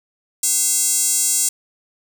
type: tone with high-pass filter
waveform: square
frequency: 300 Hz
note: D4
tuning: 37 cents sharp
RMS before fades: -18 dBFS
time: 0.43-1.49 s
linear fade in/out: 5 ms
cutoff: 7700 Hz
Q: 3
effects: none